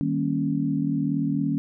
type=chord; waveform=sine; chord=Eb dominant seventh; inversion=none; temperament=equal; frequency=155.56 / 196 / 233.1 / 277.2 Hz; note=Eb3 / G3 / Bb3 / Db4; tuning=0 / 0 / 0 / 0 cents; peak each=-27 / -30 / -29 / -25 dBFS; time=0.01-1.58 s; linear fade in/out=0 ms; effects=none